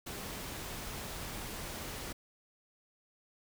pink noise, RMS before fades -42 dBFS, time 0.06-2.13 s, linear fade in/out 10 ms, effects none

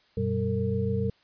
sine tone cluster, 94.8 / 121.8 / 194.3 / 454.8 Hz, F#2 / B2 / G3 / A#4, +43 / -24 / -15 / -43 cents, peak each -30 dBFS, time 0.17-1.1 s, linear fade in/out 5 ms, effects white hiss -63 dBFS RMS until 1.23 s + resampled to 11025 Hz

